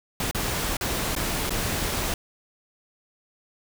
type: noise with dropouts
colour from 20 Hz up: pink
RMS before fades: -27 dBFS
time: 0.2-2.14 s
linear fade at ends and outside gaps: 2 ms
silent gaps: 0.312-0.347 / 0.769-0.81 / 1.152-1.163 / 1.495-1.505 s
effects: none